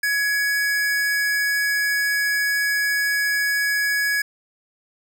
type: tone pair together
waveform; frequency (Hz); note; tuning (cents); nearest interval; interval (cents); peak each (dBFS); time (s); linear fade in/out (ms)
square; 1677.1 / 2251; G#6 / C#7; +16 / +26; perfect fourth; 510; -20 / -30; 0.03-4.22; 5
effects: none